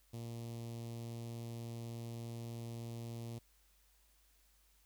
sawtooth tone with notch filter, 116.54 Hz, A#2, in tune, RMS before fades -45 dBFS, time 0.13-3.39 s, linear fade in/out 10 ms, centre 1500 Hz, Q 0.51, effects added 50 Hz sine -70 dBFS peak until 4.85 s + white hiss -72 dBFS RMS until 4.85 s

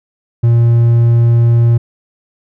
triangle tone, 117.4 Hz, A#2, 13 cents sharp, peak -4 dBFS, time 0.43-1.78 s, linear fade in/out 10 ms, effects none

